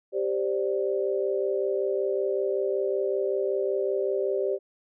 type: chord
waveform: sine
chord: G suspended fourth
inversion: none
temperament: just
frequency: 392 / 522.7 / 588 Hz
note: G4 / C5 / D5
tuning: 0 / -2 / +2 cents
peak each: -26 / -30 / -30 dBFS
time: 0.12-4.59 s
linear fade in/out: 50 ms
effects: none

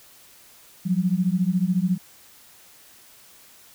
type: beating tone pair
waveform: sine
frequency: 175.7 / 189.7 Hz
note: F3 / F#3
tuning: +11 / +43 cents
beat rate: 14 Hz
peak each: -22 dBFS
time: 0.85-1.98 s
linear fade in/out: 20 ms
effects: white hiss -51 dBFS RMS until 3.74 s

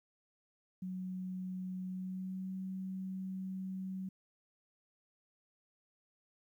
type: tone with pitch glide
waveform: sine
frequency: 185 to 188.78 Hz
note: F#3 to F#3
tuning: 0 to +35 cents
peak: -38 dBFS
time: 0.82-4.09 s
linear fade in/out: 5 ms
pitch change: +35 cents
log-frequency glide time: 1.86-2.55 s
effects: 12-bit

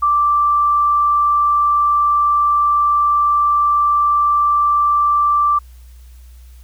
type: tone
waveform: sine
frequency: 1173 Hz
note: D6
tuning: 2 cents flat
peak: -11 dBFS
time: 0.02-5.59 s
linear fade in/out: 10 ms
effects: added 61 Hz sine -37 dBFS peak until 6.63 s + white hiss -54 dBFS RMS until 6.63 s

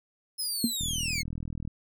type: linear sweep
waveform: 20% pulse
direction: down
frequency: 5190 to 2093 Hz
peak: -24 dBFS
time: 0.38-1.23 s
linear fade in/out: 20 ms
type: tone with exponential decay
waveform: sine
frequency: 234.3 Hz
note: A#3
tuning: 9 cents sharp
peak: -18 dBFS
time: 0.64-0.74 s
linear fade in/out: 2 ms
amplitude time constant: 21 ms
type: click train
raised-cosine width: 5 ms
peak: -24 dBFS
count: 36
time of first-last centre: 0.81-1.676 s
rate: 40.4 Hz
effects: none

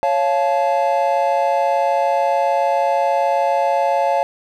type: chord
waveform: triangle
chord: Db augmented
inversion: none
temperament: just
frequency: 554.4 / 693 / 866.2 Hz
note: Db5 / F5 / A5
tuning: 0 / -14 / -27 cents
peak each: -17 dBFS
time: 0.03-4.23 s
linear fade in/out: 0 ms
effects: none

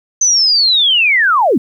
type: linear sweep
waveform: sine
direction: down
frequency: 6200 to 191.6 Hz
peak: -8 dBFS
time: 0.21-1.58 s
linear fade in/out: 5 ms
effects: 8-bit

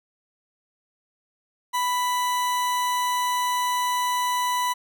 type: tone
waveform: 40% pulse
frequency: 990 Hz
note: B5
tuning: 4 cents sharp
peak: -21 dBFS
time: 1.73-4.74 s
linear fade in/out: 20 ms
effects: none

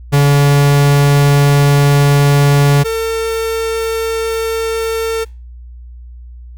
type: tone pair in turn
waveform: 45% pulse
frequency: 142.6 / 451 Hz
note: C#3 / A4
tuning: +49 / +43 cents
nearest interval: octave + minor sixth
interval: 1994 cents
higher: second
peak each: -7 / -15 dBFS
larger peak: first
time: 0.12-2.84 / 2.84-5.25 s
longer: first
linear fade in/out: 20 ms
effects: added 60 Hz sine -30 dBFS peak until 6.57 s + Opus 48 kbps

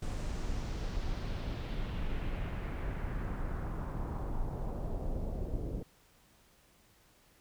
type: noise with low-pass filter sweep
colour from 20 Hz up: brown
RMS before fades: -36 dBFS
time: 0.02-5.83 s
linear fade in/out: 5 ms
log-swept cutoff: 8500 to 460 Hz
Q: 1.6
effects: pink hiss -65 dBFS RMS until 7.4 s

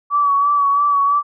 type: tone with vibrato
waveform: sine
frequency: 1141 Hz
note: C#6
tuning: 50 cents sharp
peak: -12 dBFS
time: 0.1-1.23 s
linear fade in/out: 50 ms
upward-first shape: sine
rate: 3 Hz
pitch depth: 35 cents each way
effects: none

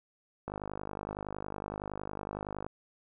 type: click train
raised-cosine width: 1 ms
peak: -23 dBFS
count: 112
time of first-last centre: 0.48-2.665 s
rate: 50.8 Hz
effects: none

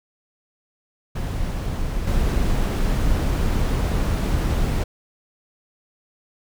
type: noise with level steps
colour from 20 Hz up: brown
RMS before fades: -25 / -20 dBFS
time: 1.15-4.84 s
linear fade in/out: 10 ms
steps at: 2.07 s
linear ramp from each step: 5 ms
effects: none

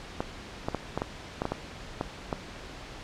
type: clicks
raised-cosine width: 1 ms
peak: -14 dBFS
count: 10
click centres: 0.205 / 0.685 / 0.747 / 0.976 / 1.019 / 1.419 / 1.454 / 1.52 / 2.011 / 2.328 s
effects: pink hiss -43 dBFS RMS until 3.03 s + low-pass 5000 Hz 12 dB/octave

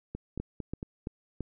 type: two click trains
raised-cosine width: 3 ms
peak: -23 / -21 dBFS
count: 4 / 4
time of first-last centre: 0.15-0.829 / 0.4-1.407 s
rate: 4.42 / 2.98 Hz
effects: none

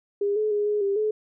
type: tone with pitch steps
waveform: sine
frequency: 405.2 / 428 / 414.2 / 417.8 / 397.2 / 428.3 Hz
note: G#4 / A4 / G#4 / G#4 / G4 / A4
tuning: -43 / -48 / -5 / +10 / +23 / -47 cents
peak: -21 dBFS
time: 0.21-1.11 s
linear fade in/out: 5 ms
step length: 150 ms
effects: none

